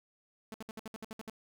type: tone bursts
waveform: sawtooth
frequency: 220 Hz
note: A3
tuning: in tune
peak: -37 dBFS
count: 10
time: 0.52-1.297 s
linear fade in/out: 0 ms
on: 21 ms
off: 63 ms
effects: none